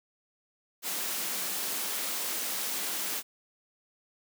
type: high-pass noise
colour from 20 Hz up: white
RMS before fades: -33 dBFS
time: 0.82-3.23 s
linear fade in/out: 50 ms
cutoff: 170 Hz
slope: 96 dB/octave
effects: none